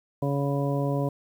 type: harmonic tone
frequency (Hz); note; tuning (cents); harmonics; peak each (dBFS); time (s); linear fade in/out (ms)
140.8; C#3; +27; 1 / 2 / 3 / 4 / 5 / 7; -26 / -30 / -33 / -31 / -37 / -37; 0.22-1.09; 5
effects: 9-bit